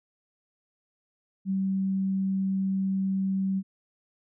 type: tone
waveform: sine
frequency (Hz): 192.2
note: G3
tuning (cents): -34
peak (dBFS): -24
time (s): 1.45-3.63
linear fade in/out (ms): 50
effects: none